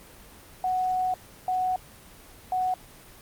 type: tone bursts at uneven times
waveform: sine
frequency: 740 Hz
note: F#5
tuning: in tune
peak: -23 dBFS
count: 3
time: 0.64-1.14 / 1.48-1.76 / 2.52-2.74 s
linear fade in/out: 2 ms
effects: pink hiss -49 dBFS RMS until 3.21 s + Opus 24 kbps